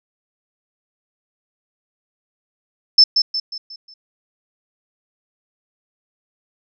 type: tone with echo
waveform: sine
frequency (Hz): 5274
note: E8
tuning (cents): 0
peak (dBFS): -5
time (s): 2.98-3.04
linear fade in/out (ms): 5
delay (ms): 180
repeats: 5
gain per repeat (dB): -7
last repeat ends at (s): 3.94
effects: none